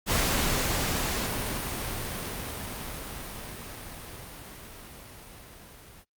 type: noise with level ramp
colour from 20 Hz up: pink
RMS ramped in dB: -25 to -50 dBFS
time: 0.06-6.05 s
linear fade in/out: 50 ms
effects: noise-tail reverb RT60 0.1 s tail -23 dB re dry + Opus 48 kbps